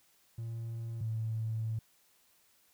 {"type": "tone pair in turn", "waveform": "triangle", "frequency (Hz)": [114.8, 111.4], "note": ["A#2", "A2"], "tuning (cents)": [-26, 22], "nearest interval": "minor second", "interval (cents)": 52, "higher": "first", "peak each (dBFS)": [-34, -28], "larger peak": "second", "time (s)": [[0.38, 1.01], [1.01, 1.79]], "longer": "second", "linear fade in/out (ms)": 5, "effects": ["tanh soft clip ceiling -30 dBFS", "white hiss -68 dBFS RMS until 2.73 s"]}